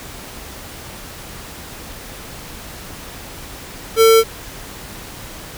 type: tone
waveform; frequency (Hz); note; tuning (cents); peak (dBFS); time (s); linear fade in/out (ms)
square; 450; A4; +39; -8; 3.96-4.24; 50
effects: pink hiss -34 dBFS RMS until 5.57 s